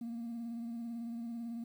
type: tone with vibrato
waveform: sine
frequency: 233.1 Hz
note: A#3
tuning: in tune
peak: -36 dBFS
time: 0.01-1.64 s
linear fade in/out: 5 ms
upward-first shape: sine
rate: 18 Hz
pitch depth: 34 cents each way
effects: tanh soft clip ceiling -37 dBFS + 11-bit